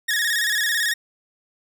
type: tone with vibrato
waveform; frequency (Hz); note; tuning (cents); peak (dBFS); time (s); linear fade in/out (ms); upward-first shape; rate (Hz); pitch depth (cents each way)
sawtooth; 1768; A6; +8; -16; 0.08-0.94; 10; square; 18; 79
effects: none

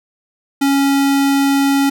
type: tone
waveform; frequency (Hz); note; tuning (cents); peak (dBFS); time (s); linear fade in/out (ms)
square; 277.2; C#4; 0; -12; 0.61-1.9; 10
effects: none

